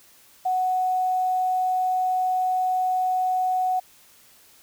sine tone with quantisation, 740 Hz, F#5, in tune, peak -20 dBFS, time 0.45-3.8 s, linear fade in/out 10 ms, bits 8, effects white hiss -54 dBFS RMS until 4.62 s

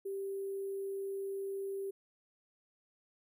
sine tone with sample-and-hold, 392 Hz, G4, in tune, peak -36 dBFS, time 0.05-1.91 s, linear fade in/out 10 ms, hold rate 11025 Hz, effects none

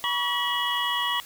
sine tone cluster, 968 / 1129 / 1935 / 2924 / 3319 Hz, B5 / C#6 / B6 / F#7 / G#7, -35 / +31 / -36 / -21 / -2 cents, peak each -30 dBFS, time 0.04-1.2 s, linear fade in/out 0 ms, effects white hiss -45 dBFS RMS until 1.25 s

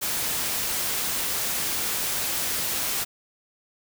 white noise, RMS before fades -27 dBFS, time 0.01-3.05 s, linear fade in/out 20 ms, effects none

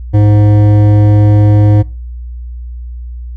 sine tone with hard clipping, 104.3 Hz, G#2, 8 cents sharp, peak -6 dBFS, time 0.13-1.83 s, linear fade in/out 20 ms, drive 12 dB, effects noise-tail reverb RT60 0.3 s tail -22 dB re dry + added 60 Hz sine -21 dBFS peak until 3.36 s

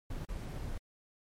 brown noise with dropouts, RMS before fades -39 dBFS, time 0.1-0.78 s, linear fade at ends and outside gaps 5 ms, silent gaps 0.253-0.287 s, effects MP3 64 kbps

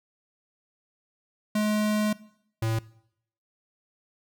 square tone pair in turn, 211.9 / 112.25 Hz, G#3 / A2, +35 / +35 cents, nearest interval major seventh, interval 1100 cents, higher first, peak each -23 / -25 dBFS, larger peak first, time 1.55-2.13 / 2.62-2.79 s, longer first, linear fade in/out 5 ms, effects noise-tail reverb RT60 0.7 s tail -20 dB re dry

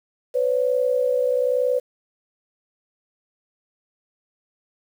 sine tone pair together, 503 / 564 Hz, B4 / C#5, +32 / +30 cents, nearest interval major second, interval 198 cents, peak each -19 / -23 dBFS, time 0.34-1.8 s, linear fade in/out 20 ms, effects 8-bit

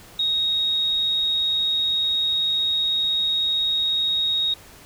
sine tone, 3758 Hz, A#7, 13 cents sharp, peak -19 dBFS, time 0.19-4.54 s, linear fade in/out 5 ms, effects pink hiss -46 dBFS RMS until 4.85 s

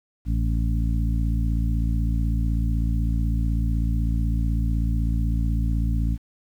harmonic tone with a mistuned harmonic, 56 Hz, A1, 31 cents sharp, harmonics 1 / 2 / 3 / 4 / 5, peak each -21 / -27 / -31 / -33 / -35 dBFS, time 0.25-6.18 s, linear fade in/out 50 ms, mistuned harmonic 5, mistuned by +19 cents, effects 9-bit

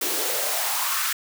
white noise with high-pass filter sweep, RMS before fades -25 dBFS, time 0.01-1.13 s, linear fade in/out 5 ms, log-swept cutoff 310 to 1500 Hz, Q 3.2, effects none

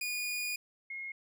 sawtooth / sine tone pair in turn, 2449 / 2154 Hz, D#7 / C7, -28 / +50 cents, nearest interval major second, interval 222 cents, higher first, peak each -30 / -38 dBFS, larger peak first, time 0.01-0.56 / 0.9-1.12 s, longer first, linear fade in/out 5 ms, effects none

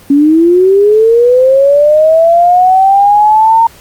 sine linear sweep, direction up, 276 to 921 Hz, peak -3 dBFS, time 0.1-3.67 s, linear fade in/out 5 ms, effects pink hiss -38 dBFS RMS until 3.8 s + Opus 32 kbps

